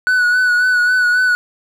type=tone with vibrato; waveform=triangle; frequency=1480 Hz; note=F#6; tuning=in tune; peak=-9 dBFS; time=0.07-1.35 s; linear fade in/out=0 ms; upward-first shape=sine; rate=3.7 Hz; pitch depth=32 cents each way; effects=none